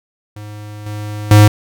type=tone with level steps; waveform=square; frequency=105 Hz; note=G#2; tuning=19 cents sharp; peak=-29 / -23 / -4 dBFS; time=0.36-1.48 s; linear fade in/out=5 ms; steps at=0.86 / 1.31 s; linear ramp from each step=2 ms; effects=none